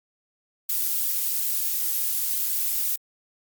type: noise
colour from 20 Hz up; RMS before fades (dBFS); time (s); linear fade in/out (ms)
violet; -25; 0.69-2.96; 5
effects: Opus 48 kbps